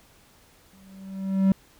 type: tone with exponential growth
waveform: triangle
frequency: 192.5 Hz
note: G3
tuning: 31 cents flat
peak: -12 dBFS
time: 0.73-1.52 s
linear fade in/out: 2 ms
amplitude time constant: 170 ms
effects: pink hiss -57 dBFS RMS until 1.79 s